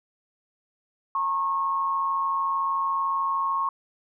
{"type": "tone pair together", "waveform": "sine", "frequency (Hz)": [917, 1090.5], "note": ["A#5", "C#6"], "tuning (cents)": [-29, -29], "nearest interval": "minor third", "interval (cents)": 300, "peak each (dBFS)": [-32, -23], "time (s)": [1.15, 3.69], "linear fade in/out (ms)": 2, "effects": []}